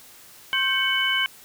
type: tone cluster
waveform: sine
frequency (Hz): 1070 / 1562 / 2221 / 3012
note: C6 / G6 / C#7 / F#7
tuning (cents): +38 / -7 / +3 / +30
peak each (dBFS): -31 / -25 / -26 / -23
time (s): 0.53-1.26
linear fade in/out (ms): 0
effects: white hiss -48 dBFS RMS until 1.44 s